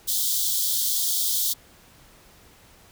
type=high-pass noise; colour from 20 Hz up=white; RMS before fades=-24 dBFS; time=0.07-1.54 s; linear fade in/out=20 ms; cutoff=3200 Hz; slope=96 dB/octave; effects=pink hiss -53 dBFS RMS until 2.91 s